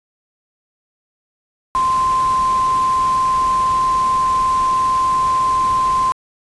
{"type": "tone in noise", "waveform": "sine", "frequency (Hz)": 1041, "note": "C6", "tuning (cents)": -9, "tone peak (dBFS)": -13, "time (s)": [1.75, 6.12], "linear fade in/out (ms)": 0, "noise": "pink", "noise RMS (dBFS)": -31, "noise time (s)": [1.75, 6.12], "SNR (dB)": 15, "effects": ["resampled to 22050 Hz"]}